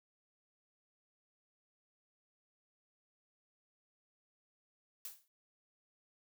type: noise with exponential decay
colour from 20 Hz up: blue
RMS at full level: -42 dBFS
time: 5.05-5.28 s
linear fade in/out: 1 ms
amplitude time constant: 48 ms
effects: none